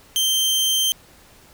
sawtooth tone, 3136 Hz, G7, in tune, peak -14 dBFS, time 0.16-0.92 s, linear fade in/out 0 ms, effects pink hiss -50 dBFS RMS until 1.53 s

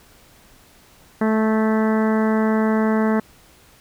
harmonic tone with a mistuned harmonic, 218.5 Hz, A3, 12 cents flat, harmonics 1 / 2 / 3 / 4 / 5 / 6 / 7 / 8 / 9, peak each -17 / -23 / -27 / -29 / -31 / -33 / -34 / -35 / -36 dBFS, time 1.21-3.2 s, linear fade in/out 5 ms, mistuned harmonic 7, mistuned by +23 cents, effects pink hiss -51 dBFS RMS until 3.8 s

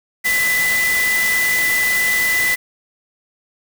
sine tone in noise, 1997 Hz, B6, 19 cents sharp, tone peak -15 dBFS, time 0.24-2.56 s, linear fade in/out 20 ms, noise white, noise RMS -23 dBFS, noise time 0.24-2.56 s, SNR +5 dB, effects none

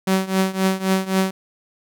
sawtooth tone with tremolo, 190 Hz, F#3, 46 cents sharp, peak -10 dBFS, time 0.07-1.31 s, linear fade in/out 5 ms, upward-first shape triangle, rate 3.8 Hz, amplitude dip 90%, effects none

